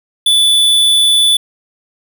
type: tone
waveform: square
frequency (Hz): 3474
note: A7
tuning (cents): -23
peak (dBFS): -8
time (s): 0.26-1.37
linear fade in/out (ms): 5
effects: none